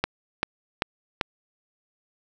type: click train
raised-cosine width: 0.3 ms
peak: -6 dBFS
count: 4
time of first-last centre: 0.04-1.212 s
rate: 2.56 Hz
effects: none